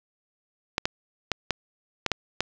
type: clicks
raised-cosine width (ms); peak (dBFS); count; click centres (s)
0.2; -6; 7; 0.781 / 0.855 / 1.317 / 1.507 / 2.063 / 2.117 / 2.406
effects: low-pass 6000 Hz 12 dB/octave + 7-bit